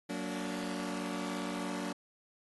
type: chord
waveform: sawtooth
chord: Gb augmented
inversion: none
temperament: just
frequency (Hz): 185 / 231.2 / 289.1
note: Gb3 / Bb3 / D4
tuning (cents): 0 / -14 / -27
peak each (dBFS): -36 / -37 / -35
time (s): 0.09-1.93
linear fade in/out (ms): 10
effects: AAC 32 kbps